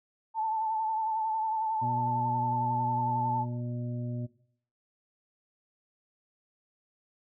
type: tone with vibrato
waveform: sine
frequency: 880 Hz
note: A5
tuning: in tune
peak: -27 dBFS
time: 0.34-3.46 s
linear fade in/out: 50 ms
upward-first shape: triangle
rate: 11 Hz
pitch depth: 43 cents each way
type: harmonic tone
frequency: 121 Hz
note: B2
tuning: 35 cents flat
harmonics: 1 / 2 / 3 / 5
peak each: -33 / -38 / -49 / -47 dBFS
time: 1.81-4.27 s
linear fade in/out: 20 ms
effects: noise-tail reverb RT60 0.6 s tail -18 dB re dry